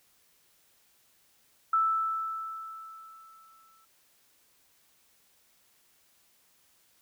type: tone with exponential decay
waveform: sine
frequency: 1318.5 Hz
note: E6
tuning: in tune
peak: -21 dBFS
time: 1.73-3.85 s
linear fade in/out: 5 ms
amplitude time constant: 460 ms
effects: white hiss -66 dBFS RMS until 7.01 s